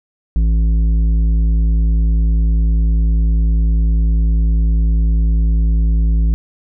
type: tone with tanh clipping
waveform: triangle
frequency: 55 Hz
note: A1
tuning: in tune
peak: -12 dBFS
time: 0.36-6.34 s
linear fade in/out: 0 ms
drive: 13 dB
effects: none